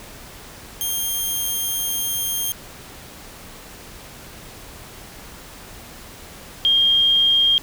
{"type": "tone pair in turn", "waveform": ["5% pulse", "sine"], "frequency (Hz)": [3199, 3217], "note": ["G7", "G7"], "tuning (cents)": [34, 44], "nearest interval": "unison", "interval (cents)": 10, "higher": "second", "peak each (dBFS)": -13, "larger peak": "neither", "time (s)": [[0.81, 2.52], [6.65, 7.58]], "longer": "first", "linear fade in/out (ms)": 0, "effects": ["pink hiss -40 dBFS RMS until 7.62 s"]}